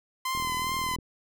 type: tone with vibrato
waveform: sawtooth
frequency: 1033 Hz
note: C6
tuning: 22 cents flat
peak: -24 dBFS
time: 0.25-0.96 s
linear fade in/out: 5 ms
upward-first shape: triangle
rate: 2.5 Hz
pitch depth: 37 cents each way
type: click train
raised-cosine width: 3 ms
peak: -28 dBFS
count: 27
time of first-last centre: 0.35-0.987 s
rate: 40.8 Hz
effects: none